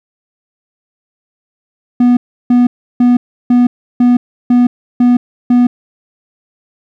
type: tone bursts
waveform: triangle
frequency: 244.7 Hz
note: B3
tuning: 16 cents flat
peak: -3 dBFS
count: 8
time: 2-5.67 s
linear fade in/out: 5 ms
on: 170 ms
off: 330 ms
effects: none